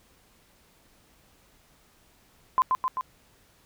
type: tone with echo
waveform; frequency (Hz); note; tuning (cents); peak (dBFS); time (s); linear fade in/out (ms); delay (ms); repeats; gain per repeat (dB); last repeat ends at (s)
sine; 1032; C6; -24; -17; 2.58-2.62; 0; 130; 3; -3; 3.01
effects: pink hiss -61 dBFS RMS until 3.65 s